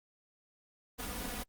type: noise with comb filter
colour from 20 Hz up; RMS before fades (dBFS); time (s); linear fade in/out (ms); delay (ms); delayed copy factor
pink; -39; 0.98-1.44; 20; 4.1; +1
effects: Opus 24 kbps